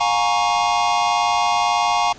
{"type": "chord", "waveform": "square", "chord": "Bb minor seventh", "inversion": "second", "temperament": "equal with one note detuned", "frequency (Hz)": [710.7, 830.6, 932.3, 1108.7], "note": ["F5", "Ab5", "Bb5", "Db6"], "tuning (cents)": [30, 0, 0, 0], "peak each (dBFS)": [-22, -22, -23, -23], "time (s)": [0, 2.13], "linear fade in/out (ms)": 10, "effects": ["pink hiss -43 dBFS RMS until 2.18 s", "resampled to 16000 Hz"]}